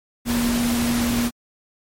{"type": "tone in noise", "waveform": "sine", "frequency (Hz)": 238.1, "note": "A#3", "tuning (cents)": 37, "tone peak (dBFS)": -19, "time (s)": [0.25, 1.31], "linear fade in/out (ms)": 50, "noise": "pink", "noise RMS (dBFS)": -26, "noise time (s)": [0.25, 1.31], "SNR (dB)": 4, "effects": ["MP3 64 kbps"]}